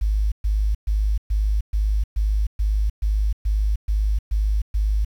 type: tone bursts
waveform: sine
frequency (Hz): 51.91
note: G#1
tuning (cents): 0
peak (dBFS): -17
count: 12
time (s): 0.01-5.05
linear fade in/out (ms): 10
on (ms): 310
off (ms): 120
effects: 8-bit